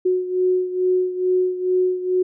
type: beating tone pair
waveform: sine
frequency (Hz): 366.4 / 368.7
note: F#4 / F#4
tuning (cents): -17 / -6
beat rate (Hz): 2.3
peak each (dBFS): -18 / -23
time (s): 0.05-2.23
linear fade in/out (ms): 10
effects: none